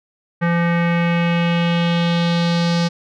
square tone with low-pass filter sweep, 170.7 Hz, F3, 39 cents flat, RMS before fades -17 dBFS, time 0.41-2.89 s, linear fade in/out 20 ms, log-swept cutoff 1800 to 4900 Hz, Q 2.7, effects none

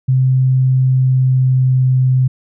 sine tone with pitch glide, 130.1 to 129.13 Hz, C3 to C3, -9 to -22 cents, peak -9 dBFS, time 0.08-2.28 s, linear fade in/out 10 ms, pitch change -13 cents, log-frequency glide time 0.8-1.85 s, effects none

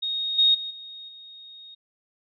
sine tone with level steps, 3729 Hz, A#7, in tune, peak -25 / -15 / -30 / -38 / -42 dBFS, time 0.02-1.75 s, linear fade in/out 10 ms, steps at 0.38 / 0.54 / 0.7 / 1.08 s, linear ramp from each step 10 ms, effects none

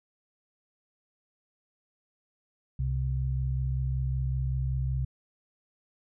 sine tone pair together, 65.41 / 130.7 Hz, C2 / C3, 0 / -1 cents, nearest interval octave, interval 1199 cents, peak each -29 / -29 dBFS, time 2.79-5.05 s, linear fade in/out 5 ms, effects none

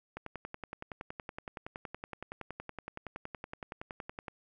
click train, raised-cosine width 0.5 ms, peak -25 dBFS, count 45, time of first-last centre 0.17-4.282 s, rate 10.7 Hz, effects none

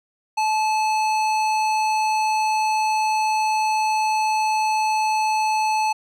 sine tone with hard clipping, 866 Hz, A5, 28 cents flat, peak -20 dBFS, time 0.37-5.93 s, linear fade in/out 10 ms, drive 15 dB, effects none

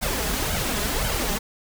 pink noise with flanger, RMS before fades -25 dBFS, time 0.01-1.39 s, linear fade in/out 20 ms, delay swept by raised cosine 1.3 to 4.9 ms, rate 1.9 Hz, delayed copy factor +0.7, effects none

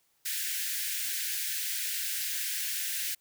white high-pass noise, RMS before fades -33 dBFS, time 0.25-3.15 s, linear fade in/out 10 ms, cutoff 1500 Hz, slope 96 dB/octave, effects white hiss -71 dBFS RMS until 3.2 s

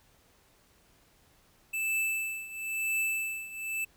square tone with tremolo, 2637 Hz, E7, in tune, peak -27 dBFS, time 1.73-3.85 s, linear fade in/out 10 ms, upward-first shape triangle, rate 0.99 Hz, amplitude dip 85%, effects pink hiss -64 dBFS RMS until 3.96 s

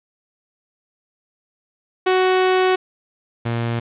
sawtooth tone pair in turn, 371.7 / 117.08 Hz, F#4 / A#2, +8 / +8 cents, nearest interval octave + minor sixth, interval 2000 cents, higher first, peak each -10 / -16 dBFS, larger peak first, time 2.06-2.76 / 3.45-3.8 s, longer first, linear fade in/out 10 ms, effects resampled to 8000 Hz + 7-bit

